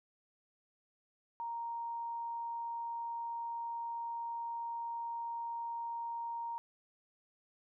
sine tone, 932.3 Hz, A#5, in tune, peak -37 dBFS, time 1.4-6.58 s, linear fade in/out 0 ms, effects none

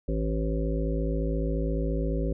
harmonic tone, 54.4 Hz, A1, 19 cents flat, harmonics 1 / 3 / 5 / 7 / 9 / 10, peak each -27 / -32 / -34 / -35 / -37 / -37 dBFS, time 0.08-2.33 s, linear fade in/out 5 ms, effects none

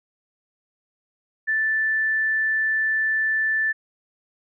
sine tone, 1760 Hz, A6, in tune, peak -19 dBFS, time 1.47-3.73 s, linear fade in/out 20 ms, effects none

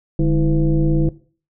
sine tone with frequency modulation, 149.4 Hz, D3, 30 cents sharp, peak -13 dBFS, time 0.19-1.09 s, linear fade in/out 2 ms, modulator 178 Hz, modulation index 1.2, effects noise-tail reverb RT60 0.4 s tail -17 dB re dry

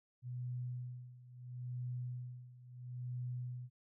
sine tone with tremolo, 124 Hz, B2, 7 cents sharp, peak -38 dBFS, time 0.22-3.7 s, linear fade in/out 50 ms, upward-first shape sine, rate 0.74 Hz, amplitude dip 85%, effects none

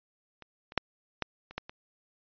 clicks, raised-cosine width 0.3 ms, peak -30 / -29 / -7 / -13 / -30 / -17 / -26 dBFS, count 7, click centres 0.423 / 0.721 / 0.777 / 1.223 / 1.51 / 1.58 / 1.695 s, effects resampled to 11025 Hz

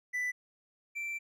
triangle tone pair in turn, 1987 / 2343 Hz, B6 / D7, +10 / -5 cents, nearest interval minor third, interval 285 cents, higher second, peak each -29 / -33 dBFS, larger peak first, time 0.13-0.32 / 0.95-1.19 s, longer second, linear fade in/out 20 ms, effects none

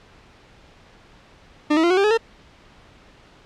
40% pulse tone with pitch steps, 300 / 321.5 / 344.6 / 369.3 / 395.9 / 424.3 / 454.7 Hz, D4 / E4 / F4 / F#4 / G4 / G#4 / A#4, +37 / -43 / -23 / -3 / +17 / +37 / -43 cents, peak -14 dBFS, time 1.7-2.176 s, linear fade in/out 10 ms, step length 68 ms, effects pink hiss -50 dBFS RMS until 3.45 s + low-pass 4000 Hz 12 dB/octave

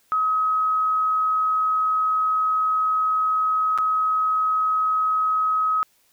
sine tone with dropouts, 1272 Hz, D#6, 38 cents sharp, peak -18 dBFS, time 0.12-5.83 s, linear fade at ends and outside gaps 0 ms, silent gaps 3.777-3.785 s, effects white hiss -62 dBFS RMS until 6.12 s

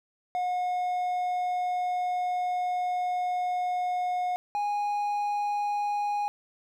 triangle tone pair in turn, 723 / 824.2 Hz, F#5 / G#5, -40 / -13 cents, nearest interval major second, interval 227 cents, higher second, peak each -24 dBFS, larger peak neither, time 0.35-4.36 / 4.55-6.28 s, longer first, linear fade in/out 0 ms, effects none

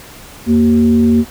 sine tone with frequency modulation, 233.1 Hz, A#3, in tune, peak -7 dBFS, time 0.46-1.25 s, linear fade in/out 50 ms, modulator 148 Hz, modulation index 0.52, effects pink hiss -36 dBFS RMS until 1.3 s

